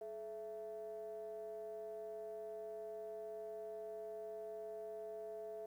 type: ring-modulated tone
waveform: triangle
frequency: 118.2 Hz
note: A#2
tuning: 24 cents sharp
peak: -39 dBFS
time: 0.01-5.66 s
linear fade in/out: 5 ms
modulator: 547 Hz
effects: tanh soft clip ceiling -37 dBFS + 12-bit